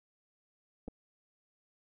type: clicks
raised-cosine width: 2 ms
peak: -30 dBFS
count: 2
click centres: 0.879 / 0.883 s
effects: none